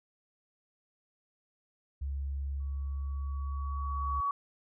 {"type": "tone", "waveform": "sine", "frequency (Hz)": 69.3, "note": "C#2", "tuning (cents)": 0, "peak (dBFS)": -32, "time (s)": [2.01, 4.21], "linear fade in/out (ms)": 10}
{"type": "tone with exponential growth", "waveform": "sine", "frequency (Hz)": 1129, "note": "C#6", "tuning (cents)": 31, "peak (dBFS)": -27, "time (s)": [2.6, 4.31], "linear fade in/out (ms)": 2, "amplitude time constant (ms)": 370}
{"effects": []}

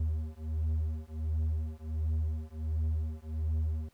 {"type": "beating tone pair", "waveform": "triangle", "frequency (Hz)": [77.7, 79.1], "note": ["D#2", "D#2"], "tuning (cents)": [-2, 29], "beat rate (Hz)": 1.4, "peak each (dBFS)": -31, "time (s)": [0, 3.89], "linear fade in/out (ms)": 5, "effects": ["pink hiss -69 dBFS RMS until 3.93 s"]}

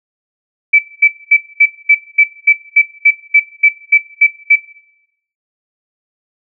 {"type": "tone bursts", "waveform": "sine", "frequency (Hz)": 2313, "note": "D7", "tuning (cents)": -27, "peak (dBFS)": -3, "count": 14, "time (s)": [0.73, 4.56], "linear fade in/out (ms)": 10, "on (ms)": 60, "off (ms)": 230, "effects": ["noise-tail reverb RT60 0.8 s tail -18 dB re dry"]}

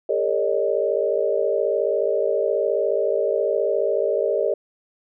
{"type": "tone cluster", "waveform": "sine", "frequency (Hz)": [403.4, 457.8, 559, 618], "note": ["G4", "A#4", "C#5", "D#5"], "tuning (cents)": [50, -31, 14, -12], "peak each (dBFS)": -24, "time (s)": [0.09, 4.54], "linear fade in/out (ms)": 5, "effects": []}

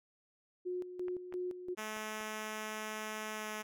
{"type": "tone with tremolo", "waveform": "sine", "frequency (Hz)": 361.5, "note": "F#4", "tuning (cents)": -40, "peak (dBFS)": -35, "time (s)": [0.65, 1.75], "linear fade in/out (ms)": 20, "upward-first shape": "square", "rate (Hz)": 2.9, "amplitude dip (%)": 65}
{"type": "clicks", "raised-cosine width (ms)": 0.5, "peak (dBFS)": -35, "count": 4, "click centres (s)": [1.083, 1.325, 1.968, 2.208]}
{"type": "tone with pitch glide", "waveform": "5% pulse", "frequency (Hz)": [215.8, 214.4], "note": ["A3", "A3"], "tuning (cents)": [-33, -45], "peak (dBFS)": -28, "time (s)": [1.77, 3.63], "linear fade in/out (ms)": 20, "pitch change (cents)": -12, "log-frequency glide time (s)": [3.34, 3.47]}
{"effects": []}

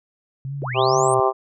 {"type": "tone with vibrato", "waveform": "sine", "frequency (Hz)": 130.81, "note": "C3", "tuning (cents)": 0, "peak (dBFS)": -26, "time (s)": [0.45, 1.2], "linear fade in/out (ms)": 0, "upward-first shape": "sine", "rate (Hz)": 2.3, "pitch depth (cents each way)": 130}
{"type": "linear sweep", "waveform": "sine", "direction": "up", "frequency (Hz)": [273.3, 8960], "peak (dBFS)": -27, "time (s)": [0.62, 1.14], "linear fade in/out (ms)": 0}
{"type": "harmonic tone", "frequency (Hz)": 130.81, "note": "C3", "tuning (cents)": 0, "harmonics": [3, 4, 5, 6, 7, 8, 9], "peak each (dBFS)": [-20, -26, -22, -22, -28, -23, -25], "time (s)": [0.74, 1.33], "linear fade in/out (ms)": 50}
{"effects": []}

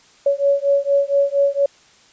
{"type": "beating tone pair", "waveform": "sine", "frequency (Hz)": [559, 563.3], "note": ["C#5", "C#5"], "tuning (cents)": [14, 28], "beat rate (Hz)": 4.3, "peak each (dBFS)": -17, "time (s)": [0.26, 1.66], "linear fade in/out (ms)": 5, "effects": ["white hiss -51 dBFS RMS until 2.12 s", "resampled to 16000 Hz"]}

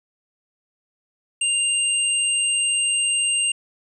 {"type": "tone pair together", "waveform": "sine", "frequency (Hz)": [2794, 8388], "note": ["F7", "C9"], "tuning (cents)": [0, 3], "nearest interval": "octave + perfect fifth", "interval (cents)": 1903, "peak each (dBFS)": -21, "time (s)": [1.41, 3.52], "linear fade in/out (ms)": 5, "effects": []}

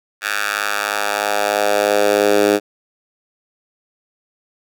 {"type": "tone with high-pass filter sweep", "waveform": "10% pulse", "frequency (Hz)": 103.1, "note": "G#2", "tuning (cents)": -12, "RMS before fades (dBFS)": -17, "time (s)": [0.21, 2.6], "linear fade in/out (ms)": 50, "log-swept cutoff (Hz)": [1600, 350], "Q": 1.9, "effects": []}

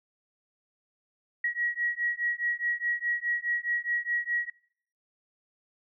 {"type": "beating tone pair", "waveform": "sine", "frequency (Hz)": [1907, 1911.8], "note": ["A#6", "A#6"], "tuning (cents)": [39, 43], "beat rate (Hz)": 4.8, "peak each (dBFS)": -30, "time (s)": [1.44, 4.5], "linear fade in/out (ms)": 5, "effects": ["noise-tail reverb RT60 0.6 s tail -24 dB re dry"]}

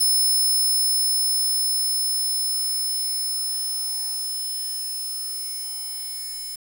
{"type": "tone with level ramp", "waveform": "15% pulse", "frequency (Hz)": 5240, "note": "E8", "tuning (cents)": -11, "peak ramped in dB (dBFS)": [-11, -25], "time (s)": [0, 6.56], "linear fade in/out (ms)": 10, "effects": ["7-bit"]}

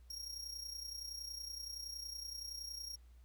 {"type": "tone with amplitude modulation", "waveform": "40% pulse", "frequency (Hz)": 5588, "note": "F8", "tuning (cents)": 0, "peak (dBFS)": -40, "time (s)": [0.1, 2.96], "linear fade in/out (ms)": 5, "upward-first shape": "sine", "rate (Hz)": 30.7, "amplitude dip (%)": 65, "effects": ["added 60 Hz sine -57 dBFS peak until 3.24 s", "pink hiss -75 dBFS RMS until 3.24 s"]}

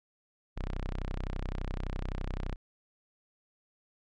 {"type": "tone", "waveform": "sawtooth", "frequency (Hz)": 31.77, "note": "B0", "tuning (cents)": 50, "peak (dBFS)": -29, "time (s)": [0.56, 2.56], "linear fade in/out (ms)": 20, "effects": ["low-pass 4000 Hz 12 dB/octave"]}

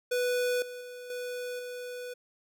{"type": "tone with level steps", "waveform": "square", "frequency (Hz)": 493.9, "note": "B4", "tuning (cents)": 0, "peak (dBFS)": [-27, -40, -42, -35, -38], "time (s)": [0.11, 2.14], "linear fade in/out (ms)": 10, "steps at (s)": [0.62, 0.81, 1.1, 1.59], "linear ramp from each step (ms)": 2, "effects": []}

